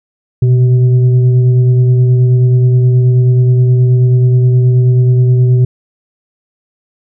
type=tone with frequency modulation; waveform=sine; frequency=123.8 Hz; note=B2; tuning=5 cents sharp; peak=-5 dBFS; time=0.42-5.65 s; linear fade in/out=5 ms; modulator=257 Hz; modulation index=0.36; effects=none